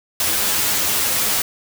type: noise with comb filter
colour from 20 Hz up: white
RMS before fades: -19 dBFS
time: 0.2-1.42 s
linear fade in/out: 2 ms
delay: 9.7 ms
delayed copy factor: +0.75
effects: none